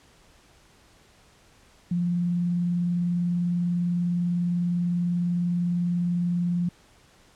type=tone with vibrato; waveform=sine; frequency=174.61 Hz; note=F3; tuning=in tune; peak=-22 dBFS; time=1.91-6.69 s; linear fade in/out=5 ms; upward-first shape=sine; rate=20 Hz; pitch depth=38 cents each way; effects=pink hiss -57 dBFS RMS until 7.35 s + low-pass 9000 Hz 12 dB/octave